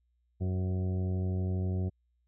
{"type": "harmonic tone with a mistuned harmonic", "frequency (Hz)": 92.5, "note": "F#2", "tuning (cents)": 0, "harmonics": [1, 2, 3, 4, 5, 6, 7, 8], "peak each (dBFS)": [-29, -36, -46, -42, -51, -53, -51, -56], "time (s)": [0.4, 1.9], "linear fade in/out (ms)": 20, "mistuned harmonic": 5, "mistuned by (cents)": 31, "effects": ["added 60 Hz sine -70 dBFS peak until 2.27 s"]}